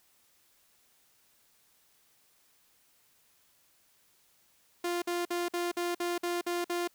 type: tone bursts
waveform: sawtooth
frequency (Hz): 349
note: F4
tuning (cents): -1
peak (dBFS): -26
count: 9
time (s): 4.84-6.876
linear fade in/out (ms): 5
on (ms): 180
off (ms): 52
effects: white hiss -67 dBFS RMS until 6.94 s